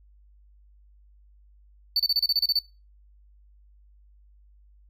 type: tone bursts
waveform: triangle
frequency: 4500 Hz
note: C#8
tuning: 25 cents sharp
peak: -18 dBFS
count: 10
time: 1.96-2.59 s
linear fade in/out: 2 ms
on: 36 ms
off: 30 ms
effects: noise-tail reverb RT60 0.3 s tail -24 dB re dry + added 50 Hz sine -53 dBFS peak until 4.89 s